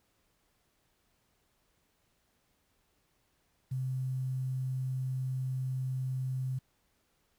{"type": "tone with quantisation", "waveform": "sine", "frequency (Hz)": 130, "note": "C3", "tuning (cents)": -11, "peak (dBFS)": -31, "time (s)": [3.71, 6.59], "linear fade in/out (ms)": 10, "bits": 10, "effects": ["pink hiss -74 dBFS RMS until 7.38 s"]}